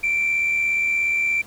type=tone pair together; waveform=sine; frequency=2272 / 2349 Hz; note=C#7 / D7; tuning=+42 / 0 cents; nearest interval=minor second; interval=58 cents; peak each=-29 / -17 dBFS; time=0.03-1.42 s; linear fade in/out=10 ms; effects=tanh soft clip ceiling -15 dBFS + pink hiss -46 dBFS RMS until 1.46 s